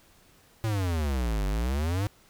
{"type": "exponential two-way sweep", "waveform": "square", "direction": "down then up", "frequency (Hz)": [114.3, 47.59, 106.2], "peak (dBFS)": -26, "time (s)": [0.64, 2.07], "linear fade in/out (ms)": 0, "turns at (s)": 1.46, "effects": ["pink hiss -59 dBFS RMS until 2.29 s"]}